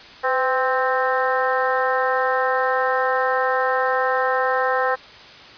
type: harmonic tone with a mistuned harmonic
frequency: 261.6 Hz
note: C4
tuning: in tune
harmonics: 2 / 3 / 4 / 5 / 6 / 7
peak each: -22 / -24 / -25 / -26 / -27 / -27 dBFS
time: 0.23-4.96 s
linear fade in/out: 20 ms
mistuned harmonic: 2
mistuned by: -45 cents
effects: white hiss -42 dBFS RMS until 5.57 s + resampled to 11025 Hz